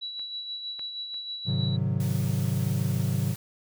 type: tone with tremolo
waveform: sine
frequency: 3924 Hz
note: B7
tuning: 12 cents flat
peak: -31 dBFS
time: 0.01-1.77 s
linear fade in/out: 20 ms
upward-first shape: sine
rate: 6.3 Hz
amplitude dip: 45%
type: clicks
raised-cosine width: 0.3 ms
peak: -34 / -28 / -36 dBFS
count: 3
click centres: 0.195 / 0.794 / 1.143 s
type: chord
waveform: triangle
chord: Ab dominant seventh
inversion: none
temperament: equal with one note detuned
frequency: 103.83 / 130.81 / 152.1 / 185 Hz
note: Ab2 / C3 / Eb3 / Gb3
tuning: 0 / 0 / -39 / 0 cents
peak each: -27 / -26 / -29 / -29 dBFS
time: 1.45-3.36 s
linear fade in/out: 50 ms
type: noise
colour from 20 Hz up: white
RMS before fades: -43 dBFS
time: 2-3.36 s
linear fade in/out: 2 ms
effects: none